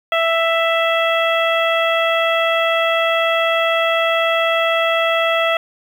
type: harmonic tone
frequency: 661 Hz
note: E5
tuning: 5 cents sharp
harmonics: 1 / 2 / 3 / 4 / 5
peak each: -17 / -20 / -22 / -23 / -24 dBFS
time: 0.12-5.57 s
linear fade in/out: 2 ms
effects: 7-bit